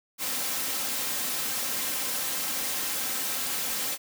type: noise with comb filter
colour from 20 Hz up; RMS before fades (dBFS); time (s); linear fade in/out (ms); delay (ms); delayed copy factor
white; -30; 0.18-3.98; 50; 3.8; +0.5
effects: high-pass 100 Hz 12 dB/octave

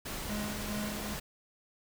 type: noise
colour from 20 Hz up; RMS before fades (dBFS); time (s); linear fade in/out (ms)
pink; -39; 0.05-1.2; 10
type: tone with tremolo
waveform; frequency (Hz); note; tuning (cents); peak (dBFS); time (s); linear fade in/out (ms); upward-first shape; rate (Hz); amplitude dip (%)
square; 209.3; G#3; +14; -35; 0.28-1.15; 20; sine; 2.4; 60
effects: none

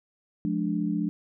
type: chord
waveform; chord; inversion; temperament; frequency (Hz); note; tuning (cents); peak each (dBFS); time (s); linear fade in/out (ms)
sine; D diminished; first; just; 176.2 / 211.4 / 293.7; F3 / Ab3 / D4; +16 / +31 / 0; -29; 0.45-1.09; 0
effects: none

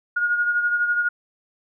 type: beating tone pair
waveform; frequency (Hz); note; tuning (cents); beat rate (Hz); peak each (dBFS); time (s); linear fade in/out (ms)
sine; 1434 / 1446; F6 / F#6; +45 / -40; 12; -19 / -28; 0.16-1.09; 10
effects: none

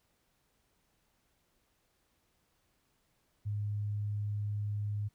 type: tone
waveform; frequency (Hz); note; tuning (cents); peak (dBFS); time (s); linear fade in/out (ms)
sine; 103.7; G#2; -2; -32; 3.45-5.09; 20
effects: pink hiss -75 dBFS RMS until 5.14 s

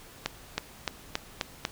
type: accelerating click train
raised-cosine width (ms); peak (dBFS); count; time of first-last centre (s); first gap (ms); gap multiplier
0.2; -10; 6; 0.26-1.651; 320; 0.93
effects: pink hiss -50 dBFS RMS until 1.71 s

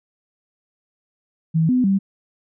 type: tone with pitch steps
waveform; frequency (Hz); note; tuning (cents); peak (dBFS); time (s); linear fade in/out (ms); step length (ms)
sine; 161.4 / 252 / 194.9; E3 / B3 / G3; -36 / +35 / -10; -14; 1.54-1.99; 20; 150
effects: none

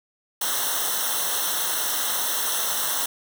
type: noise with comb filter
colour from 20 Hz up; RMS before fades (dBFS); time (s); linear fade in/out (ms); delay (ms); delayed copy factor
white; -25; 0.41-3.06; 5; 0.42; -0.95
effects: none

